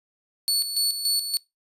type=tone with tremolo; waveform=sawtooth; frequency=4435 Hz; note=C#8; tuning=in tune; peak=-17 dBFS; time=0.48-1.37 s; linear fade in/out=0 ms; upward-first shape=square; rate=3.5 Hz; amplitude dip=60%; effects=noise-tail reverb RT60 0.2 s tail -23 dB re dry + resampled to 32000 Hz